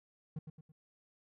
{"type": "tone with echo", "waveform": "triangle", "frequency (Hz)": 155.56, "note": "D#3", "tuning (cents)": 0, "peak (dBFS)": -35, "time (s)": [0.36, 0.39], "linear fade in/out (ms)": 5, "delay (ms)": 110, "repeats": 3, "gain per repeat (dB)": -7, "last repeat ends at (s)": 0.72, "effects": []}